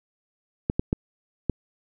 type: clicks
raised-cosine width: 3 ms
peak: -9 dBFS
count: 4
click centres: 0.699 / 0.795 / 0.929 / 1.497 s
effects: none